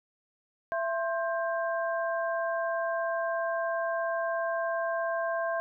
sine tone cluster, 668 / 1058 / 1585 Hz, E5 / C6 / G6, +23 / +19 / +19 cents, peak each -29 / -35 / -35 dBFS, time 0.72-5.6 s, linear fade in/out 0 ms, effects none

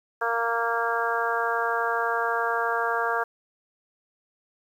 harmonic tone, 231.8 Hz, A#3, 10 cents flat, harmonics 2 / 3 / 4 / 5 / 6 / 7, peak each -30 / -30 / -30 / -30 / -30 / -30 dBFS, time 0.21-3.24 s, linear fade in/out 10 ms, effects 9-bit

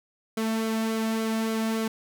sawtooth tone with flanger, 222.5 Hz, A3, 20 cents sharp, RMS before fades -27 dBFS, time 0.37-1.88 s, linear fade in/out 5 ms, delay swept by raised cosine 1.1 to 2.1 ms, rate 3.5 Hz, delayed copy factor -0.5, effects none

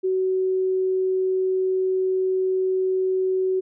sine tone, 375.2 Hz, F#4, 24 cents sharp, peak -19 dBFS, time 0.03-3.61 s, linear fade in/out 20 ms, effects none

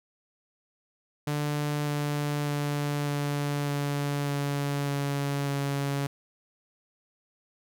sawtooth tone with pitch steps, 147.4 / 146.38 / 145.37 / 144.37 / 143.37 / 142.38 / 141.4 / 140.42 Hz, D3 / D3 / D3 / D3 / D3 / C#3 / C#3 / C#3, +7 / -5 / -17 / -29 / -41 / +47 / +35 / +23 cents, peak -23 dBFS, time 1.27-6.07 s, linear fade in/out 5 ms, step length 600 ms, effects none

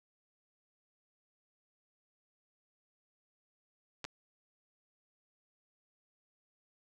clicks, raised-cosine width 0.2 ms, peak -23 dBFS, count 2, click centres 4.043 / 4.05 s, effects none

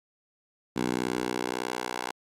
10% pulse tone with high-pass filter sweep, 61.74 Hz, B1, in tune, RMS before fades -31 dBFS, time 0.76-2.12 s, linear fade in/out 5 ms, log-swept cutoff 230 to 700 Hz, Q 1.2, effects low-pass 11000 Hz 12 dB/octave + Opus 48 kbps

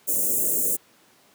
white band-stop noise, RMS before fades -23 dBFS, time 0.07-0.77 s, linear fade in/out 20 ms, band 580 to 7000 Hz, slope 48 dB/octave, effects pink hiss -57 dBFS RMS until 1.34 s + high-pass 200 Hz 12 dB/octave

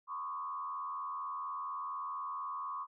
sine tone with frequency modulation, 1108.7 Hz, C#6, in tune, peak -37 dBFS, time 0.07-2.87 s, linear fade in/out 50 ms, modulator 84.2 Hz, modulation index 1.1, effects none

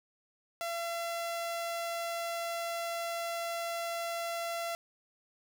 sawtooth tone, 678 Hz, E5, 49 cents sharp, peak -30 dBFS, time 0.61-4.75 s, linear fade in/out 0 ms, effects none

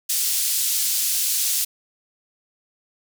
white band-pass noise, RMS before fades -22 dBFS, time 0.09-1.65 s, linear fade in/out 10 ms, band 4300 to 15000 Hz, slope 12 dB/octave, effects none

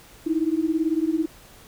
sine beating tone pair, 311.1 / 329.1 Hz, D#4 / E4, 0 / -3 cents, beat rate 18 Hz, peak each -23 dBFS, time 0.26-1.26 s, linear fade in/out 10 ms, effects pink hiss -49 dBFS RMS until 1.67 s

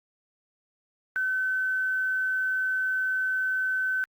sine tone with quantisation, 1523 Hz, F#6, 50 cents sharp, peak -24 dBFS, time 1.16-4.04 s, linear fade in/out 0 ms, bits 9, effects Opus 48 kbps

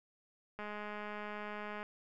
click train, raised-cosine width 0.5 ms, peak -29 dBFS, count 260, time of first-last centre 0.59-1.829 s, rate 209 Hz, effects none

